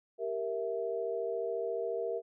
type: chord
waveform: sine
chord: E diminished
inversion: first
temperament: equal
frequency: 392 / 466.2 / 659.3 Hz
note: G4 / Bb4 / E5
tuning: 0 / 0 / 0 cents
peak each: -38 / -34 / -38 dBFS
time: 0.18-2.22 s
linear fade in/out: 50 ms
effects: none